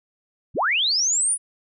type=linear sweep; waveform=sine; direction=up; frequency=35.3 to 9956 Hz; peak=-18 dBFS; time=0.54-1.38 s; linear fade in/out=50 ms; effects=none